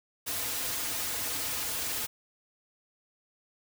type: noise with comb filter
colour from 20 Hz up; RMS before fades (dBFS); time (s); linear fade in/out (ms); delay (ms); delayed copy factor
white; -33; 0.26-2.07; 20; 5.2; -1
effects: none